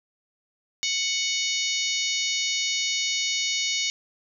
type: harmonic tone with a mistuned harmonic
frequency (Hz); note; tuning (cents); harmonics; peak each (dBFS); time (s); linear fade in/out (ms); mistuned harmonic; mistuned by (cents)
740; F#5; 0; 3 / 4 / 5 / 6 / 7 / 8 / 9; -30 / -31 / -30 / -32 / -34 / -33 / -32; 0.83-3.9; 0; 8; -34
effects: none